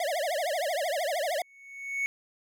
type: tone with vibrato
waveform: square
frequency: 638 Hz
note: D#5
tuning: 43 cents sharp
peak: -28 dBFS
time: 0-1.42 s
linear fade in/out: 2 ms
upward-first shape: triangle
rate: 13 Hz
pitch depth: 290 cents each way
type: tone with exponential growth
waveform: triangle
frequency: 2217 Hz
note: C#7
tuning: in tune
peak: -23 dBFS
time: 1.32-2.06 s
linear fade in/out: 0 ms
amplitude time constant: 160 ms
effects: none